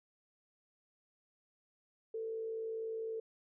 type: tone with frequency modulation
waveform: sine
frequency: 447.2 Hz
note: A4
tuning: 28 cents sharp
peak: -37 dBFS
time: 2.14-3.2 s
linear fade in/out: 5 ms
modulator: 55.9 Hz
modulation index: 0.31
effects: none